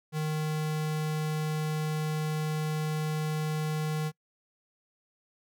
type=tone; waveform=square; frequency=154.5 Hz; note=D#3; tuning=12 cents flat; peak=-29 dBFS; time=0.12-4.12 s; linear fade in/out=50 ms; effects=noise-tail reverb RT60 0.1 s tail -24 dB re dry